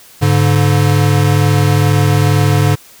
square tone pair together, 101.89 / 144.1 Hz, G#2 / D3, -33 / -33 cents, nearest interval tritone, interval 600 cents, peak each -12 dBFS, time 0.21-2.76 s, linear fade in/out 20 ms, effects white hiss -41 dBFS RMS until 3 s

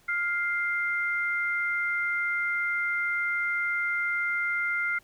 sine tone pair together, 1406.9 / 2093 Hz, F6 / C7, +12 / 0 cents, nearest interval perfect fifth, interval 688 cents, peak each -28 dBFS, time 0.08-4.99 s, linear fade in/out 10 ms, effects pink hiss -61 dBFS RMS until 5.03 s

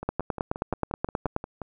two click trains, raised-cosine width 1 ms, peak -11 / -20 dBFS, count 13 / 10, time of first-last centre 0.09-1.364 / 0.03-1.617 s, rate 9.42 / 5.67 Hz, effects none

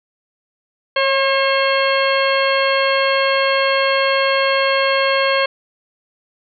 harmonic tone with a mistuned harmonic, 539 Hz, C#5, 49 cents flat, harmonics 1 / 2 / 3 / 4 / 5 / 6 / 8, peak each -17 / -20 / -22 / -23 / -24 / -25 / -26 dBFS, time 0.96-5.46 s, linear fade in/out 5 ms, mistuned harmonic 1, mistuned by +19 cents, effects none

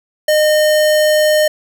square tone, 611 Hz, D#5, 32 cents flat, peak -10 dBFS, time 0.28-1.48 s, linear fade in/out 5 ms, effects none

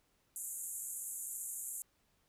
pink band-pass noise, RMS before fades -43 dBFS, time 0.36-1.82 s, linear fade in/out 0 ms, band 6900 to 13000 Hz, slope 96 dB/octave, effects pink hiss -75 dBFS RMS until 2.28 s

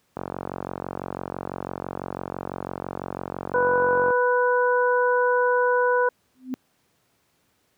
click train, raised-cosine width 1 ms, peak -15 dBFS, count 182, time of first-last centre 0.17-4.105 s, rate 46 Hz
harmonic tone, 493.9 Hz, B4, in tune, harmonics 1 / 2 / 3, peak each -20 / -23 / -25 dBFS, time 3.54-6.09 s, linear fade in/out 5 ms
sine tone with exponential growth, 256.6 Hz, C4, 34 cents flat, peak -22 dBFS, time 6.35-6.54 s, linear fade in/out 0 ms, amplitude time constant 40 ms
effects pink hiss -67 dBFS RMS until 7.77 s + high-pass 100 Hz 12 dB/octave

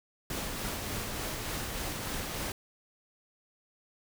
pink noise with tremolo, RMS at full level -35 dBFS, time 0.3-2.52 s, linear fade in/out 2 ms, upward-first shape sine, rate 3.4 Hz, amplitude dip 25%, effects none

